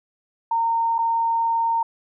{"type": "tone with dropouts", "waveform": "sine", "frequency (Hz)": 918, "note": "A#5", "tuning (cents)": -27, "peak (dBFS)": -18, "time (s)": [0.51, 1.83], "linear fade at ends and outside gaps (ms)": 5, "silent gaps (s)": [0.983, 0.987], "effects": []}